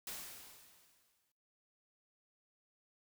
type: noise with exponential decay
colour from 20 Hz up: white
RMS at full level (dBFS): -43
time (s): 0.07-1.32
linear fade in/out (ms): 2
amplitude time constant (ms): 270
effects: noise-tail reverb RT60 0.8 s tail -22 dB re dry